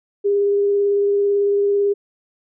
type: tone with vibrato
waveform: sine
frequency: 403.8 Hz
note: G#4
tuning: 49 cents flat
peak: -14 dBFS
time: 0.24-1.94 s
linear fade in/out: 20 ms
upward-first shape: triangle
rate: 18 Hz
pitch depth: 13 cents each way
effects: none